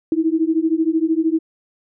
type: beating tone pair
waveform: sine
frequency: 316 / 329 Hz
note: D#4 / E4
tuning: +27 / -3 cents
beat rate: 13 Hz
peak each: -18 dBFS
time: 0.12-1.39 s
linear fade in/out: 2 ms
effects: none